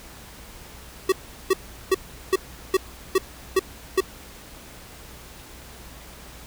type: tone bursts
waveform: square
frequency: 379.1 Hz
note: F#4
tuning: 42 cents sharp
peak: -16 dBFS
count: 8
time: 1.09-4.006 s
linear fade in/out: 5 ms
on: 32 ms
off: 380 ms
effects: added 60 Hz sine -47 dBFS peak until 6.46 s + pink hiss -44 dBFS RMS until 6.46 s